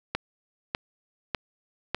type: click train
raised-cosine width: 0.3 ms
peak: -10 dBFS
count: 4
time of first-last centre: 0.15-1.946 s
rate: 1.67 Hz
effects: none